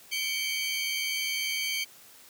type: tone cluster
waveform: 30% pulse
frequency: 2249 / 2329 / 3134 Hz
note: C#7 / D7 / G7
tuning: +24 / -15 / -1 cents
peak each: -30 / -32 / -30 dBFS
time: 0.11-1.85 s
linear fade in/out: 20 ms
effects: white hiss -53 dBFS RMS until 2.29 s + high-pass 80 Hz 12 dB/octave